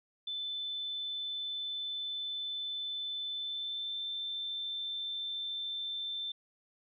sine tone with pitch glide, 3520 to 3553 Hz, A7 to A7, 0 to +16 cents, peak -35 dBFS, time 0.27-6.32 s, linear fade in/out 5 ms, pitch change +16 cents, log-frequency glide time 3.32-4.01 s, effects none

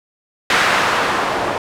blue noise with low-pass filter sweep, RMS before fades -17 dBFS, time 0.5-1.58 s, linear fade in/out 2 ms, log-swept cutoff 1700 to 750 Hz, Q 1, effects none

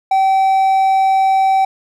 triangle tone, 770 Hz, G5, 31 cents flat, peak -8 dBFS, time 0.11-1.65 s, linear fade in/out 5 ms, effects none

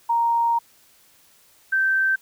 sine tone pair in turn, 932.3 / 1555.6 Hz, A#5 / G6, 0 / -14 cents, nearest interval major sixth, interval 886 cents, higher second, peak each -17 dBFS, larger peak neither, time 0.09-0.59 / 1.72-2.16 s, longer first, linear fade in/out 10 ms, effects white hiss -56 dBFS RMS until 2.21 s

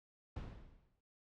brown noise with exponential decay, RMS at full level -41 dBFS, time 0.36-1.01 s, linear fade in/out 5 ms, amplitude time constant 140 ms, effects low-pass 4000 Hz 12 dB/octave

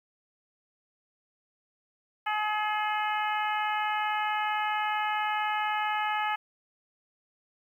harmonic tone, 424.4 Hz, G#4, 38 cents sharp, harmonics 2 / 3 / 4 / 5 / 6 / 7, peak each -29 / -33 / -35 / -37 / -39 / -40 dBFS, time 2.26-6.36 s, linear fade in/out 10 ms, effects 10-bit

